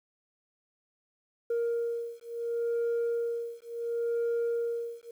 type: beating tone pair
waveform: sine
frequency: 467.7 / 468.41 Hz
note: A#4 / A#4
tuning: +6 / +8 cents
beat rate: 0.71 Hz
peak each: -30 dBFS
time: 1.5-5.11 s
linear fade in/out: 5 ms
effects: tanh soft clip ceiling -25 dBFS + 10-bit